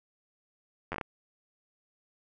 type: slowing click train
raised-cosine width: 0.5 ms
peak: -19 dBFS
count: 6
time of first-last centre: 0.92-1.012 s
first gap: 10 ms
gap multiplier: 1.31
effects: none